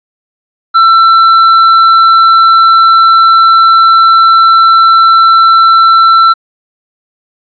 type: tone with tanh clipping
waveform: sine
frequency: 1340 Hz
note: E6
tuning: 28 cents sharp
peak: -3 dBFS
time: 0.74-6.34 s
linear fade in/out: 20 ms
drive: 8 dB
effects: resampled to 11025 Hz